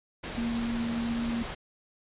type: tone in noise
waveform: sine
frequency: 233.1 Hz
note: A#3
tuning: in tune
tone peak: -28 dBFS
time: 0.37-1.43 s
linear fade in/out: 10 ms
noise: pink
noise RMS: -37 dBFS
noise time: 0.23-1.55 s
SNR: +6 dB
effects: resampled to 8000 Hz